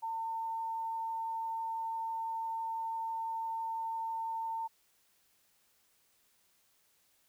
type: tone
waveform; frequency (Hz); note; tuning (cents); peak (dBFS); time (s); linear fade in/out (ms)
sine; 903; A5; +45; -34; 0.02-4.68; 20
effects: white hiss -71 dBFS RMS until 7.28 s